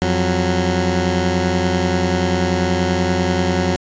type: tone pair together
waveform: 15% pulse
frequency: 86.9 / 184.13 Hz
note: F2 / F#3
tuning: -8 / -8 cents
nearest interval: octave + minor second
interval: 1300 cents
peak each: -12 dBFS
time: 0.02-3.76 s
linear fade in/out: 0 ms
effects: resampled to 16000 Hz